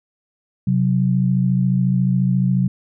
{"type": "tone pair together", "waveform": "sine", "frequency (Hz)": [130.81, 185], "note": ["C3", "F#3"], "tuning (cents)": [0, 0], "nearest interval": "tritone", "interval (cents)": 600, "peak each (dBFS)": -17, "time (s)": [0.67, 2.68], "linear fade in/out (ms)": 5, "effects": []}